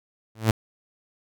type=tone with exponential growth; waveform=sawtooth; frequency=110.7 Hz; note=A2; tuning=11 cents sharp; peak=-10 dBFS; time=0.35-0.51 s; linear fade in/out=5 ms; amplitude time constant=34 ms; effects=none

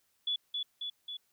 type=tone with echo; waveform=sine; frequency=3427 Hz; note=A7; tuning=46 cents flat; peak=-29 dBFS; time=0.27-0.36 s; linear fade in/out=5 ms; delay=270 ms; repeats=3; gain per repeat=-3 dB; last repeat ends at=1.17 s; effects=white hiss -74 dBFS RMS until 1.32 s

